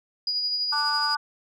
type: tone with tremolo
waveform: sine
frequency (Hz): 4900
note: D#8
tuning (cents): -27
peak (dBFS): -22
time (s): 0.27-1.15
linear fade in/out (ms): 2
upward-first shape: sine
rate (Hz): 12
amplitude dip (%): 35
type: chord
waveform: sine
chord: D major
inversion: second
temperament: equal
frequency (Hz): 880 / 1174.7 / 1480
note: A5 / D6 / F#6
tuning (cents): 0 / 0 / 0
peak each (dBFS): -28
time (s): 0.72-1.17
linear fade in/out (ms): 10
effects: tanh soft clip ceiling -15 dBFS